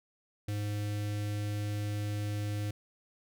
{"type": "tone with notch filter", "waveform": "square", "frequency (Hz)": 103.83, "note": "G#2", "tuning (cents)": 0, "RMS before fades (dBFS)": -34, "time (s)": [0.48, 2.71], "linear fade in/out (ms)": 5, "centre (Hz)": 1000, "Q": 1.1, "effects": []}